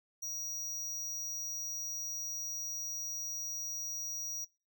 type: tone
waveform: square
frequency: 5760 Hz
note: F#8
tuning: 47 cents flat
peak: -37 dBFS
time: 0.22-4.45 s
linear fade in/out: 10 ms
effects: noise-tail reverb RT60 0.3 s tail -24 dB re dry